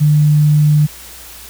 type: tone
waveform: sine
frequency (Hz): 150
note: D3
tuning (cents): +37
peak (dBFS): -7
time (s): 0-0.87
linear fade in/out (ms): 20
effects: added 60 Hz sine -42 dBFS peak until 1.49 s + white hiss -35 dBFS RMS until 1.49 s